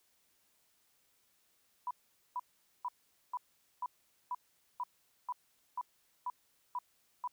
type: tone bursts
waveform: sine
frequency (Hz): 987.8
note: B5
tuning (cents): 0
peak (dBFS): -34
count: 12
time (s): 1.87-7.276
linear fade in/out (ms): 2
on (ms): 38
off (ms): 450
effects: white hiss -73 dBFS RMS until 7.32 s